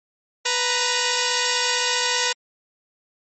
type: tone pair together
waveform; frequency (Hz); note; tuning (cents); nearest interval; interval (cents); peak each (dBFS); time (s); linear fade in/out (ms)
5% pulse; 493.9 / 932.4; B4 / A#5; 0 / 0; major seventh; 1100; -10; 0.45-2.33; 10
effects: MP3 32 kbps